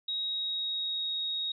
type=tone with pitch glide; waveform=sine; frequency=3795 to 3764 Hz; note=A#7 to A#7; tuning=+30 to +16 cents; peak=-30 dBFS; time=0.08-1.52 s; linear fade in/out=5 ms; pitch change=-14 cents; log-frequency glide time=0.24-1.11 s; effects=none